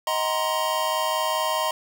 square chord, C half-diminished seventh, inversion first, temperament just, 627.9 / 753.5 / 941.9 / 1046.5 Hz, Eb5 / Gb5 / Bb5 / C6, +16 / +31 / +18 / 0 cents, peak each -28 / -34 / -28 / -28 dBFS, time 0.07-1.71 s, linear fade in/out 2 ms, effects none

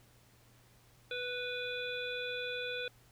harmonic tone, 493.9 Hz, B4, in tune, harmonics 1 / 3 / 5 / 7 / 8, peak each -40 / -42 / -42 / -43 / -50 dBFS, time 1.11-2.88 s, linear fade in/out 2 ms, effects added 119 Hz sine -65 dBFS peak until 3.11 s + pink hiss -65 dBFS RMS until 3.11 s

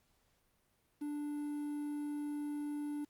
triangle tone with quantisation, 293.7 Hz, D4, in tune, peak -35 dBFS, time 1.01-3.05 s, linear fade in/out 10 ms, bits 10, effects pink hiss -75 dBFS RMS until 3.09 s + Opus 48 kbps

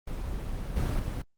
brown noise with level steps, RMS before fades -34 / -27 / -31 dBFS, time 0.07-1.22 s, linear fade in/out 5 ms, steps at 0.76 / 0.99 s, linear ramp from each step 5 ms, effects Opus 24 kbps

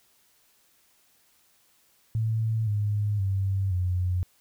sine tone with pitch steps, 111.4 / 103.94 / 96.98 / 90.48 Hz, A2 / G#2 / G2 / F#2, +22 / +2 / -18 / -38 cents, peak -23 dBFS, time 2.15-4.23 s, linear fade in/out 0 ms, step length 520 ms, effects white hiss -64 dBFS RMS until 4.4 s

